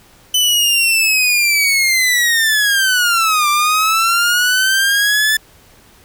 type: linear two-way sweep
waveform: sawtooth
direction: down then up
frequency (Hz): 3024 to 1174.7 to 1756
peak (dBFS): -8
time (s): 0.34-5.37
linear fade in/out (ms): 5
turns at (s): 3.49
effects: pink hiss -47 dBFS RMS until 6.04 s